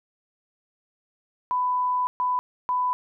sine tone bursts at uneven times, 997 Hz, B5, 16 cents sharp, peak -21 dBFS, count 3, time 1.51-2.07 / 2.2-2.39 / 2.69-2.93 s, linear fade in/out 0 ms, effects none

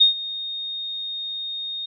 sine tone with ADSR envelope, 3699 Hz, A#7, 14 cents flat, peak -9 dBFS, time 0-1.86 s, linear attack 15 ms, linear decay 120 ms, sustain -18 dB, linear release 8 ms, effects none

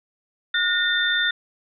sine tone cluster, 1443 / 1830 / 3573 Hz, F#6 / A#6 / A7, -44 / -32 / +26 cents, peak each -23 dBFS, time 0.54-1.31 s, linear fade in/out 5 ms, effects none

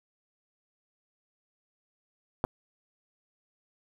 clicks, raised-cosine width 1 ms, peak -12 / -17 dBFS, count 2, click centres 2.441 / 2.449 s, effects 7-bit

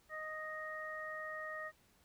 harmonic tone, 622.3 Hz, D#5, in tune, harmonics 1 / 2 / 3, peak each -47 / -47 / -44 dBFS, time 0.09-1.72 s, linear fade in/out 50 ms, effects pink hiss -70 dBFS RMS until 2.04 s

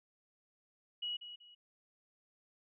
sine tone with echo, 2914 Hz, F#7, 27 cents flat, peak -36 dBFS, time 1.02-1.17 s, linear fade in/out 10 ms, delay 190 ms, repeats 2, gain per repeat -10 dB, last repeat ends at 1.55 s, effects none

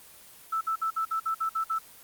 sine tone bursts, 1318.5 Hz, E6, in tune, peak -25 dBFS, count 9, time 0.52-1.788 s, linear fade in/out 10 ms, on 92 ms, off 55 ms, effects white hiss -51 dBFS RMS until 2.03 s + Opus 24 kbps

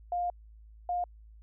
sine tone pair in turn, 705 / 708.7 Hz, F5 / F5, +16 / +25 cents, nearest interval unison, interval 9 cents, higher second, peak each -28 dBFS, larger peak neither, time 0.12-0.3 / 0.89-1.04 s, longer first, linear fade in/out 2 ms, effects added 54 Hz sine -50 dBFS peak until 1.42 s

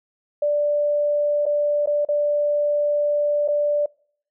sine tone with dropouts, 587.3 Hz, D5, in tune, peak -17 dBFS, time 0.42-3.86 s, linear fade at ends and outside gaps 5 ms, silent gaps 1.456-1.463 / 1.86-1.872 / 2.05-2.087 / 3.478-3.484 s, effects noise-tail reverb RT60 0.6 s tail -26 dB re dry

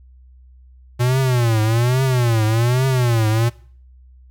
square tone with vibrato, 120 Hz, B2, 49 cents flat, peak -15 dBFS, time 0.99-3.5 s, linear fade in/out 20 ms, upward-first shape triangle, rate 1.2 Hz, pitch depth 200 cents each way, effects noise-tail reverb RT60 0.5 s tail -21 dB re dry + added 63 Hz sine -43 dBFS peak until 4.3 s

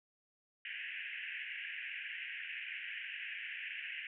white band-pass noise, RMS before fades -44 dBFS, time 0.65-4.07 s, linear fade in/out 2 ms, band 1600 to 2900 Hz, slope 96 dB/octave, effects none

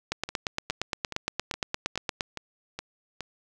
two click trains, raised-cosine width 0.2 ms, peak -17 / -10 dBFS, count 8 / 19, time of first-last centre 0.29-3.207 / 0.12-2.208 s, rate 2.4 / 8.62 Hz, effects none

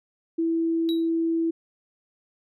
sine tone, 329.6 Hz, E4, in tune, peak -21 dBFS, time 0.38-1.51 s, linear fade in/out 10 ms
triangle tone with exponential decay, 3877 Hz, B7, 33 cents flat, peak -27 dBFS, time 0.89-1.09 s, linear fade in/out 0 ms, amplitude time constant 43 ms
effects none

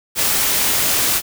white noise, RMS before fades -17 dBFS, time 0.15-1.22 s, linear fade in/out 50 ms, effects none

